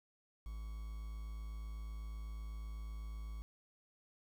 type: tone with quantisation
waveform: triangle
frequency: 54 Hz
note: A1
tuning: 32 cents flat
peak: -40 dBFS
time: 0.46-3.42 s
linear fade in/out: 0 ms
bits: 10
effects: none